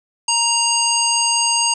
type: harmonic tone with a mistuned harmonic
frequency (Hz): 932.3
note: A#5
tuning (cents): 0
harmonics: 1 / 3 / 5 / 7 / 9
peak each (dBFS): -21 / -21 / -21 / -21 / -21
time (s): 0.28-1.74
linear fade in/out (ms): 5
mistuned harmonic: 5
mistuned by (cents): +40
effects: none